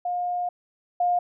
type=tone pair in turn; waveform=sine; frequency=712 / 709.5 Hz; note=F5 / F5; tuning=+33 / +27 cents; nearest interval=unison; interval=6 cents; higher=first; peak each=-24 / -19 dBFS; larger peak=second; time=0.05-0.49 / 1-1.19 s; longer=first; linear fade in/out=5 ms; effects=none